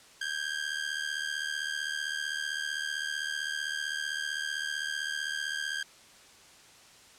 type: ring-modulated tone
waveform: sawtooth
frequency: 1600 Hz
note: G6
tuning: 35 cents sharp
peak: -25 dBFS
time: 0.21-5.83 s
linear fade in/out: 5 ms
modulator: 37.8 Hz
effects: white hiss -55 dBFS RMS until 7.18 s + low-pass 8000 Hz 12 dB/octave